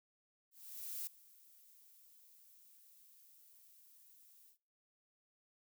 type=noise with ADSR envelope; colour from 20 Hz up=violet; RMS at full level=-42 dBFS; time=0.51-4.58 s; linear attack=560 ms; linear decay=3 ms; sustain=-22 dB; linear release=93 ms; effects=noise-tail reverb RT60 0.5 s tail -25 dB re dry